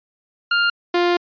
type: tone pair in turn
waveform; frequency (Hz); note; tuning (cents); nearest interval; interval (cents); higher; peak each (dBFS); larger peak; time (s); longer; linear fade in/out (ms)
sawtooth; 1402 / 350.5; F6 / F4; +6 / +6; 2 octaves; 2400; first; -11; neither; 0.51-0.7 / 0.94-1.17; second; 5
effects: resampled to 11025 Hz